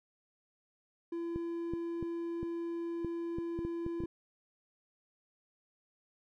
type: tone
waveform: triangle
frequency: 338 Hz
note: E4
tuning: 43 cents sharp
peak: -33 dBFS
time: 1.12-4.06 s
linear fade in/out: 5 ms
type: clicks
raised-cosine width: 3 ms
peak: -26 dBFS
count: 11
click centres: 1.36 / 1.736 / 2.027 / 2.43 / 3.047 / 3.385 / 3.59 / 3.65 / 3.864 / 4.004 / 4.037 s
effects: none